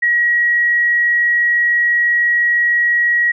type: tone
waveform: sine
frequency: 1907 Hz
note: A#6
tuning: 39 cents sharp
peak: -11 dBFS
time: 0.02-3.32 s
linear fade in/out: 10 ms
effects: none